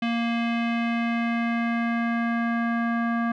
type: tone with low-pass filter sweep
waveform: square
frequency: 233.1 Hz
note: A#3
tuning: in tune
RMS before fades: -25 dBFS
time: 0.02-3.32 s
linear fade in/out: 5 ms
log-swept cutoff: 2800 to 1500 Hz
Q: 2.6
effects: none